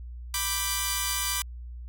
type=chord; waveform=5% pulse; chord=G major; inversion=first; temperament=equal; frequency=987.8 / 1174.7 / 1568 Hz; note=B5 / D6 / G6; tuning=0 / 0 / 0 cents; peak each=-19 / -18 / -22 dBFS; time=0.34-1.42 s; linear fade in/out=2 ms; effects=added 60 Hz sine -37 dBFS peak until 1.88 s